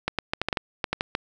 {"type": "clicks", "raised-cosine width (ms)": 0.3, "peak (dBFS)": -8, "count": 11, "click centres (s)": [0.08, 0.187, 0.335, 0.416, 0.486, 0.528, 0.572, 0.842, 0.93, 1.009, 1.151], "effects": []}